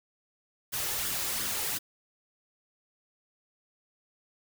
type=noise with flanger; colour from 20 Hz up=white; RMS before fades=-32 dBFS; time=0.72-1.79 s; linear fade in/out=20 ms; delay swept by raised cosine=0.58 to 2.38 ms; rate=2.8 Hz; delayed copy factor=+0.5; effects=none